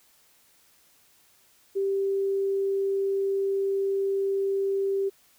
sine tone, 392 Hz, G4, in tune, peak -23 dBFS, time 1.75-5.1 s, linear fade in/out 20 ms, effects white hiss -61 dBFS RMS until 5.38 s

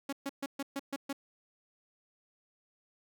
sawtooth tone bursts, 277.2 Hz, C#4, in tune, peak -30 dBFS, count 7, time 0.09-1.129 s, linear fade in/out 5 ms, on 37 ms, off 130 ms, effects none

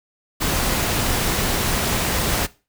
pink noise, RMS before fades -21 dBFS, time 0.4-2.47 s, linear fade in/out 20 ms, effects noise-tail reverb RT60 0.3 s tail -19 dB re dry

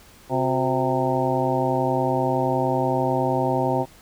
harmonic tone with a mistuned harmonic, 130.81 Hz, C3, in tune, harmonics 1 / 2 / 3 / 4 / 5 / 6 / 7, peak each -27 / -27 / -27 / -27 / -27 / -27 / -27 dBFS, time 0.29-3.86 s, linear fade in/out 50 ms, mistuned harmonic 3, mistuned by -98 cents, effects pink hiss -50 dBFS RMS until 4.01 s

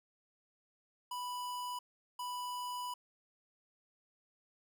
square tone bursts at uneven times, 987.8 Hz, B5, in tune, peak -39 dBFS, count 2, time 1.11-1.79 / 2.19-2.94 s, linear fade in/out 5 ms, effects none

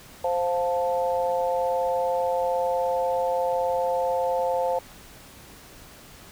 sine chord, F major, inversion second, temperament equal with one note detuned, 523.3 / 702.1 / 880 Hz, C5 / F5 / A5, 0 / +9 / 0 cents, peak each -24 / -28 / -28 dBFS, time 0.24-4.79 s, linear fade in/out 5 ms, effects pink hiss -47 dBFS RMS until 6.31 s

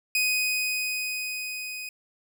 sawtooth tone with level ramp, 2500 Hz, D#7, 8 cents sharp, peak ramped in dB -18 to -31 dBFS, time 0.15-1.89 s, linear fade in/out 2 ms, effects none

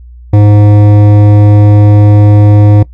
sine tone with hard clipping, 103.83 Hz, G#2, in tune, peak -3 dBFS, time 0.33-2.83 s, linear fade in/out 5 ms, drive 13 dB, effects noise-tail reverb RT60 0.1 s tail -19 dB re dry + added 60 Hz sine -28 dBFS peak until 2.93 s

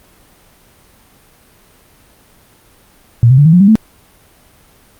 sine tone with pitch steps, 117.5 / 130.37 / 144.66 / 160.51 / 178.1 / 197.61 / 219.3 Hz, A#2 / C3 / D3 / E3 / F3 / G3 / A3, +14 / -6 / -26 / -46 / +34 / +14 / -6 cents, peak -3 dBFS, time 3.23-3.755 s, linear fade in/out 0 ms, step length 75 ms, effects pink hiss -47 dBFS RMS until 4.99 s + Opus 32 kbps

